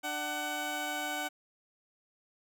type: tone pair together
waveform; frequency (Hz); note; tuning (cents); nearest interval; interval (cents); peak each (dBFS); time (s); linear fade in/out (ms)
15% pulse; 297.3 / 750; D4 / F#5; +21 / +23; octave + major third; 1602; -33 / -28; 0.03-1.29; 20
effects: none